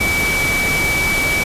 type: tone in noise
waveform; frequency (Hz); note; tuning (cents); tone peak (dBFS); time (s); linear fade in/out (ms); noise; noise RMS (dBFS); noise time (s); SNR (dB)
sine; 2292; D7; -43; -16; 0-1.44; 10; pink; -21; 0-1.44; +2
effects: resampled to 32000 Hz